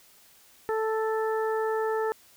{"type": "harmonic tone", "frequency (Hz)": 440, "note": "A4", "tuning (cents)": 0, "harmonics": [1, 2, 3, 4], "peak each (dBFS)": [-26, -32, -36, -38], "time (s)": [0.69, 2.12], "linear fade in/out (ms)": 0, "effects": ["white hiss -57 dBFS RMS until 2.36 s"]}